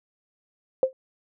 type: tone with exponential decay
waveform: sine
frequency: 523.3 Hz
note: C5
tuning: in tune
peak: -12 dBFS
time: 0.83-0.93 s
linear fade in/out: 1 ms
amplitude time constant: 20 ms
effects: none